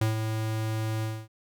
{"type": "tone with ADSR envelope", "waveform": "square", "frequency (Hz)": 110, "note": "A2", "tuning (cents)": 0, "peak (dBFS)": -22, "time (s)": [0.01, 1.28], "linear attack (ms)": 5, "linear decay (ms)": 130, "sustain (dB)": -6, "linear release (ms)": 250, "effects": []}